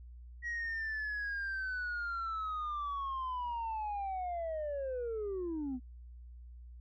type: linear sweep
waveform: sine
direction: down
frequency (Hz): 1912 to 241.9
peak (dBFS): -33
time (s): 0.42-5.8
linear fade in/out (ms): 50
effects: tanh soft clip ceiling -33 dBFS + added 60 Hz sine -48 dBFS peak until 6.8 s